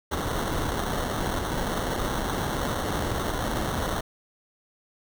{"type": "noise with sample-and-hold", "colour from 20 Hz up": "pink", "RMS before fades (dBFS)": -28, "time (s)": [0.11, 4.01], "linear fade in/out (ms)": 10, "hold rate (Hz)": 2450, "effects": []}